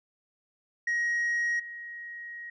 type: tone with level steps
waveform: sine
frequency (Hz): 1889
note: A#6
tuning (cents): +22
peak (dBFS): -23 / -38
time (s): 0.87-2.5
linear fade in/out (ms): 5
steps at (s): 1.59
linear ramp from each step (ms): 10
effects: tanh soft clip ceiling -24 dBFS